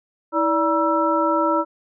sine tone cluster, 323.5 / 582 / 956 / 1328 Hz, E4 / D5 / A#5 / E6, -32 / -16 / +43 / +12 cents, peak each -22 dBFS, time 0.32-1.65 s, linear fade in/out 50 ms, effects none

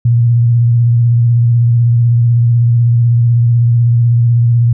sine tone with vibrato, 118.4 Hz, A#2, 27 cents sharp, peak -6 dBFS, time 0.05-4.73 s, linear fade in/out 5 ms, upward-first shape triangle, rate 16 Hz, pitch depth 42 cents each way, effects none

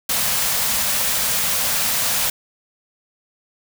white band-stop noise, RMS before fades -20 dBFS, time 0.09-2.3 s, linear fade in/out 5 ms, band 270 to 460 Hz, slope 96 dB/octave, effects none

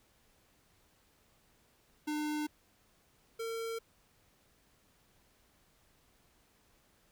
square tone pair in turn, 301.3 / 455.1 Hz, D4 / A#4, +44 / -42 cents, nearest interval perfect fifth, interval 714 cents, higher second, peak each -34 / -37 dBFS, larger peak first, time 2.07-2.47 / 3.39-3.79 s, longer neither, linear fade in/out 10 ms, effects pink hiss -69 dBFS RMS until 7.11 s

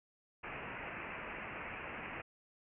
white low-pass noise, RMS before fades -45 dBFS, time 0.43-2.22 s, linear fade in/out 10 ms, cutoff 2700 Hz, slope 96 dB/octave, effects none

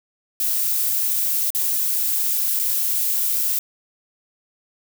violet noise with dropouts, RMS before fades -21 dBFS, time 0.4-3.59 s, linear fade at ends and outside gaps 2 ms, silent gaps 1.504-1.548 / 2.592-2.596 s, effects none

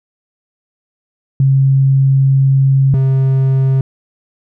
sine / triangle tone pair in turn, 135.4 / 133.46 Hz, C#3 / C3, -40 / +35 cents, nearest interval unison, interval 25 cents, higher first, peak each -7 dBFS, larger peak neither, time 1.4-2.94 / 2.94-3.81 s, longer first, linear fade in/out 2 ms, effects none

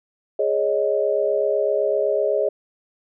sine chord, Ab suspended fourth, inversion none, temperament equal, 415.3 / 554.4 / 622.3 Hz, Ab4 / Db5 / Eb5, 0 / 0 / 0 cents, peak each -22 dBFS, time 0.39-2.49 s, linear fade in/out 5 ms, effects none

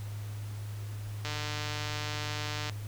click train, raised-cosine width 0.2 ms, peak -18 dBFS, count 218, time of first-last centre 1.25-2.697 s, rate 150 Hz, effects added 104 Hz sine -36 dBFS peak until 2.87 s + pink hiss -51 dBFS RMS until 2.87 s

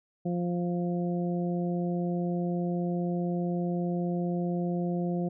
harmonic tone, 175.2 Hz, F3, 6 cents sharp, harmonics 1 / 2 / 3 / 4, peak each -28 / -34 / -38 / -40 dBFS, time 0.25-5.29 s, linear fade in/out 10 ms, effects none

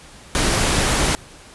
pink noise, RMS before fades -18 dBFS, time 0.35-1.15 s, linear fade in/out 0 ms, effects pink hiss -43 dBFS RMS until 1.54 s + resampled to 24000 Hz

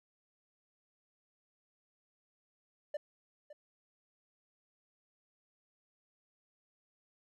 triangle tone with echo, 593 Hz, D5, 17 cents sharp, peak -32 dBFS, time 2.94-2.97 s, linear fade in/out 5 ms, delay 560 ms, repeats 1, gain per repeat -15 dB, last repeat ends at 3.53 s, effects none

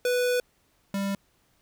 square tone pair in turn, 493.9 / 197.65 Hz, B4 / G3, 0 / +15 cents, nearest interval octave + major third, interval 1585 cents, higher first, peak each -23 / -27 dBFS, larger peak first, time 0.05-0.4 / 0.94-1.15 s, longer first, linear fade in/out 2 ms, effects pink hiss -67 dBFS RMS until 1.61 s

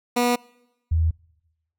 15% pulse / sine tone pair in turn, 243.1 / 81.12 Hz, B3 / E2, -27 / -27 cents, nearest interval octave + perfect fifth, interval 1900 cents, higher first, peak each -12 / -17 dBFS, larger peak first, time 0.16-0.36 / 0.91-1.11 s, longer neither, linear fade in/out 10 ms, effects noise-tail reverb RT60 1.0 s tail -26 dB re dry

